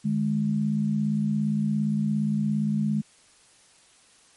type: tone pair together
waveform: sine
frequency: 152.65 / 210 Hz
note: D#3 / G#3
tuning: -33 / +19 cents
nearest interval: tritone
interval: 552 cents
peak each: -27 / -23 dBFS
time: 0.04-3.02 s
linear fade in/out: 20 ms
effects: white hiss -57 dBFS RMS until 4.36 s + MP3 48 kbps